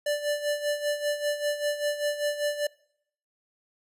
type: tone with tremolo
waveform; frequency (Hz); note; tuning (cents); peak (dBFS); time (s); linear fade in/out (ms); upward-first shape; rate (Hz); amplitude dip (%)
square; 587.3; D5; 0; -24; 0.06-2.67; 5; sine; 5.1; 70
effects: noise-tail reverb RT60 0.7 s tail -24 dB re dry + resampled to 32000 Hz